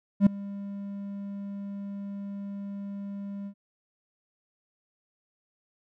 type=tone with ADSR envelope; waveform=triangle; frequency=200 Hz; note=G3; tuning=35 cents sharp; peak=-10 dBFS; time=0.2-3.54 s; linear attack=65 ms; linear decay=4 ms; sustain=-22 dB; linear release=76 ms; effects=none